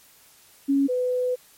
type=tone pair in turn; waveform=sine; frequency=277.2 / 500.4 Hz; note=C#4 / B4; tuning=0 / +23 cents; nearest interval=minor seventh; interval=1023 cents; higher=second; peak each=-17 / -21 dBFS; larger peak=first; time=0.68-0.88 / 0.88-1.36 s; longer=second; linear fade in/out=20 ms; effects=white hiss -54 dBFS RMS until 1.57 s + MP3 64 kbps